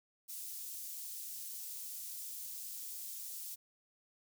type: high-pass noise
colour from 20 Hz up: white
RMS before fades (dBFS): -45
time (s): 0.28-3.56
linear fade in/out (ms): 20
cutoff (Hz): 6200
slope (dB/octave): 12
effects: none